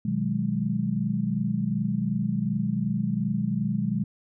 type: chord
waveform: sine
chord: G# minor seventh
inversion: first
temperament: equal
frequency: 123.47 / 155.56 / 185 / 207.7 Hz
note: B2 / D#3 / F#3 / G#3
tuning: 0 / 0 / 0 / 0 cents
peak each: -31 / -31 / -29 / -27 dBFS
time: 0.05-4.04 s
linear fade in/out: 5 ms
effects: none